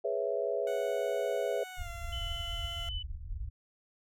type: chord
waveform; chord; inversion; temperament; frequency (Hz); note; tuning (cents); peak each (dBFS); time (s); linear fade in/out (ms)
sine; C# minor seventh; second; equal; 415.3 / 493.9 / 554.4 / 659.3; G#4 / B4 / C#5 / E5; 0 / 0 / 0 / 0; -35; 0.04-1.64; 10
type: tone with pitch glide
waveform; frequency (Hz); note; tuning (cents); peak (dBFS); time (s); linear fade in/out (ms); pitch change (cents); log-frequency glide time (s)
15% pulse; 740 to 686.5; F#5 to F5; 0 to -30; -37; 0.67-2.89; 2; -130; 1.74-1.89
type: low-pass noise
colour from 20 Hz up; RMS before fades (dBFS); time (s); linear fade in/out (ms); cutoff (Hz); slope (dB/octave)
pink; -39; 1.77-3.5; 20; 100; 48
type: tone with vibrato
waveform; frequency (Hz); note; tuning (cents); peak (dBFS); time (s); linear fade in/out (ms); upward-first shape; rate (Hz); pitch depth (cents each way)
sine; 3000; F#7; +23; -38; 2.12-3.03; 10; sine; 5.3; 8
effects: none